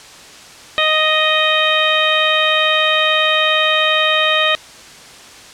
harmonic tone, 622.3 Hz, D#5, in tune, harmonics 1 / 2 / 3 / 4 / 5 / 6, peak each -19 / -19 / -19 / -19 / -19 / -19 dBFS, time 0.78-4.55 s, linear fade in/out 0 ms, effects white hiss -38 dBFS RMS until 5.53 s + low-pass 7000 Hz 12 dB/octave

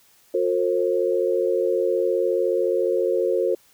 sine tone cluster, 360.1 / 454.6 / 534 Hz, F#4 / A#4 / C5, -47 / -43 / +35 cents, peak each -23 dBFS, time 0.34-3.55 s, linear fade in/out 5 ms, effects white hiss -57 dBFS RMS until 3.73 s

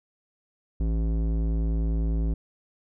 square tone with low-pass filter, 55 Hz, A1, in tune, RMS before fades -25 dBFS, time 0.8-2.34 s, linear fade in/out 5 ms, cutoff 320 Hz, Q 0.89, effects none

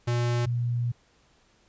square / sine tone pair in turn, 120 / 120 Hz, B2 / B2, -49 / -49 cents, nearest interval unison, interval 0 cents, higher neither, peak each -24 dBFS, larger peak neither, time 0.07-0.46 / 0.46-0.92 s, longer second, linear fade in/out 10 ms, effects pink hiss -63 dBFS RMS until 1.68 s + resampled to 16000 Hz

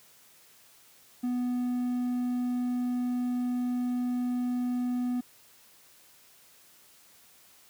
triangle tone, 246.9 Hz, B3, in tune, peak -25 dBFS, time 1.23-5.21 s, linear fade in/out 10 ms, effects white hiss -58 dBFS RMS until 7.69 s + high-pass 60 Hz 12 dB/octave

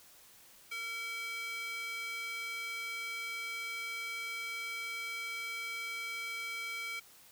square tone with high-pass filter, 457.5 Hz, A#4, 32 cents flat, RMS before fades -40 dBFS, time 0.71-7 s, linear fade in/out 10 ms, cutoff 2000 Hz, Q 5.5, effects white hiss -59 dBFS RMS until 7.31 s

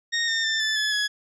20% pulse tone with pitch steps, 1856 / 1819.9 / 1784.5 / 1749.8 / 1715.8 / 1682.4 Hz, A#6 / A#6 / A6 / A6 / A6 / G#6, -8 / -42 / +24 / -10 / -44 / +22 cents, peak -17 dBFS, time 0.12-1.08 s, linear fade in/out 20 ms, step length 160 ms, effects resampled to 22050 Hz

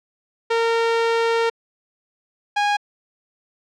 sawtooth tone pair in turn, 459.5 / 822.5 Hz, A#4 / G#5, -25 / -17 cents, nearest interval minor seventh, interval 1008 cents, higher second, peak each -13 dBFS, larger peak neither, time 0.5-1.5 / 2.56-2.77 s, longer first, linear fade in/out 10 ms, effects low-pass 4000 Hz 12 dB/octave

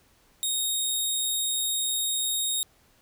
15% pulse tone, 3729 Hz, A#7, in tune, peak -18 dBFS, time 0.43-2.63 s, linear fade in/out 0 ms, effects pink hiss -62 dBFS RMS until 3.01 s

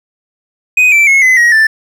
triangle tone with pitch steps, 2500 / 2333 / 2176 / 2031 / 1894.6 / 1767.8 Hz, D#7 / D7 / C#7 / B6 / A#6 / A6, +8 / -12 / -33 / +48 / +28 / +8 cents, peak -3 dBFS, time 0.77-1.67 s, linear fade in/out 5 ms, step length 150 ms, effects none

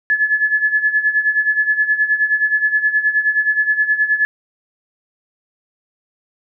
sine tone with tremolo, 1716 Hz, A6, 44 cents flat, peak -10 dBFS, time 0.1-4.25 s, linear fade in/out 0 ms, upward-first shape sine, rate 9.5 Hz, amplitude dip 75%, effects none

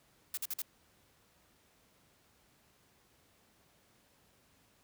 blue noise bursts, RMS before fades -37 dBFS, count 4, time 0.34-0.619 s, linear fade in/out 2 ms, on 33 ms, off 49 ms, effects pink hiss -68 dBFS RMS until 4.83 s + high-pass 60 Hz 12 dB/octave

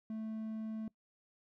triangle tone, 219.6 Hz, A3, 3 cents flat, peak -36 dBFS, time 0.1-0.88 s, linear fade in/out 2 ms, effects noise-tail reverb RT60 0.1 s tail -22 dB re dry

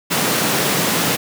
pink high-pass noise, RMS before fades -18 dBFS, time 0.1-1.17 s, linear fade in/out 20 ms, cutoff 140 Hz, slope 24 dB/octave, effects none

